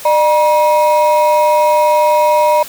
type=ring-modulated tone; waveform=triangle; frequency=780 Hz; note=G5; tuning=9 cents flat; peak=-3 dBFS; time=0.05-2.63 s; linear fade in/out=5 ms; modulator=177 Hz; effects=white hiss -31 dBFS RMS until 2.68 s